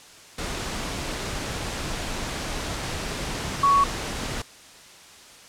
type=tone in noise; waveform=sine; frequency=1117 Hz; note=C#6; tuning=13 cents sharp; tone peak=-15 dBFS; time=3.63-3.84 s; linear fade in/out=5 ms; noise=pink; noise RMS=-30 dBFS; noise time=0.38-4.42 s; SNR=+12 dB; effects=white hiss -47 dBFS RMS until 5.48 s + low-pass 8000 Hz 12 dB/octave